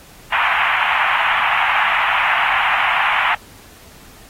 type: band-pass noise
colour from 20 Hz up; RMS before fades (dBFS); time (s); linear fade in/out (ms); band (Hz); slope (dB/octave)
pink; -17; 0.32-3.35; 5; 790 to 2800; 48
effects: pink hiss -44 dBFS RMS until 4.29 s + AAC 48 kbps